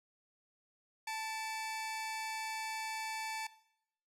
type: tone pair together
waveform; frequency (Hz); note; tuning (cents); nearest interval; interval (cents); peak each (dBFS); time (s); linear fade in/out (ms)
sawtooth; 880 / 2294; A5 / D7; 0 / -41; octave + perfect fourth; 1659; -35 / -40; 1.07-3.47; 5
effects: noise-tail reverb RT60 0.7 s tail -17 dB re dry + low-pass 11000 Hz 12 dB/octave